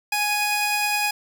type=tone pair together; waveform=sawtooth; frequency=832.9 / 2489 Hz; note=G#5 / D#7; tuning=+5 / 0 cents; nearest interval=octave + perfect fifth; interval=1895 cents; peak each=-20 dBFS; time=0.12-1.11 s; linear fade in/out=5 ms; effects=none